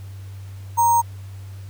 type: tone with sample-and-hold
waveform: sine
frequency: 938 Hz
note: A#5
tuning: 11 cents sharp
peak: -13 dBFS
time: 0.77-1.02 s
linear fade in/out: 20 ms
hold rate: 7350 Hz
effects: added 97 Hz sine -33 dBFS peak until 1.69 s + pink hiss -51 dBFS RMS until 1.69 s